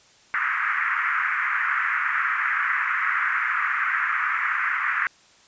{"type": "band-pass noise", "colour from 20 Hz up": "pink", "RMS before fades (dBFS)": -24, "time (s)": [0.34, 5.07], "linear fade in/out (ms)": 0, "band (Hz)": [1200, 2100], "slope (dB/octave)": 48, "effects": ["white hiss -55 dBFS RMS until 5.47 s", "resampled to 16000 Hz"]}